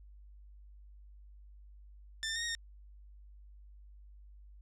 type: tone with pitch steps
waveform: 15% pulse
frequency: 1779 / 1793 / 1849 / 1874 / 1839 Hz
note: A6 / A6 / A#6 / A#6 / A#6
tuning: +19 / +32 / -15 / +9 / -24 cents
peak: -28 dBFS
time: 2.23-2.55 s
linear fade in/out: 0 ms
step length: 64 ms
effects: added 50 Hz sine -52 dBFS peak until 4.61 s + low-pass 9000 Hz 12 dB/octave